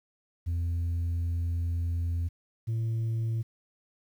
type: tone pair in turn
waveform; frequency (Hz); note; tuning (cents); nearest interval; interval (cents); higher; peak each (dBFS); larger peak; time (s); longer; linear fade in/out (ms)
sine; 85 / 113.16; F2 / A2; -46 / +49; perfect fourth; 495; second; -24; neither; 0.46-2.29 / 2.67-3.43; first; 20
effects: tanh soft clip ceiling -26 dBFS + 10-bit

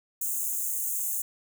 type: high-pass noise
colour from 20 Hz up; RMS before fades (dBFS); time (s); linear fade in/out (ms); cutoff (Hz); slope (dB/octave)
white; -30; 0.21-1.22; 5; 6400; 96
effects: none

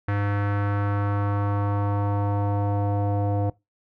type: tone with low-pass filter sweep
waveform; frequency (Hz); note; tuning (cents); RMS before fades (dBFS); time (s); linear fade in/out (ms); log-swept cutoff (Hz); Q
square; 101.6; G#2; -38; -24; 0.08-3.5; 5; 1700 to 670; 2.5
effects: noise-tail reverb RT60 0.2 s tail -21 dB re dry

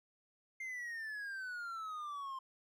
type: exponential sweep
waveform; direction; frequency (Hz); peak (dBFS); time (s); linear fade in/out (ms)
triangle; down; 2111 to 1046.5; -39; 0.6-2.39; 5
effects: none

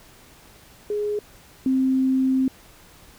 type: tone pair in turn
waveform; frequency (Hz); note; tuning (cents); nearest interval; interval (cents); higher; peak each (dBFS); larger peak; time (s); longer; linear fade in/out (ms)
sine; 416.6 / 262.4; G#4 / C4; +5 / +5; minor sixth; 800; first; -22 / -17; second; 0.9-1.19 / 1.66-2.48; second; 2
effects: pink hiss -50 dBFS RMS until 3.18 s

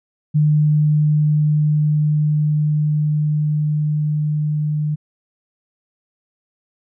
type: tone with level ramp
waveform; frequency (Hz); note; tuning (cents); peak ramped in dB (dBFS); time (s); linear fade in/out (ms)
sine; 150.9; D3; +47; -11 to -17; 0.34-4.96; 20
effects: none

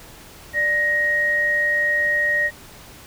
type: tone pair together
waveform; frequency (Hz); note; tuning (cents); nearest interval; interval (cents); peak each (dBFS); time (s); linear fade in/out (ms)
sine; 591.5 / 1878; D5 / A#6; +12 / +12; octave + minor sixth; 2000; -28 / -17; 0.53-2.51; 50
effects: pink hiss -43 dBFS RMS until 3.06 s

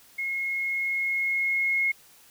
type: tone with level ramp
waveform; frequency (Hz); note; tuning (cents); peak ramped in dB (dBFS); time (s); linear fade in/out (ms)
sine; 2162; C#7; -44; -27 to -21; 0.18-1.92; 10
effects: white hiss -55 dBFS RMS until 2.3 s

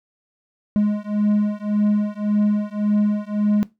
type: beating tone pair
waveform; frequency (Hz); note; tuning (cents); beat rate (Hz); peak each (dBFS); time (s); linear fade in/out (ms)
triangle; 207.7 / 209.5; G#3 / G#3; 0 / +15; 1.8; -18; 0.76-3.63; 0
effects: noise-tail reverb RT60 0.2 s tail -18 dB re dry

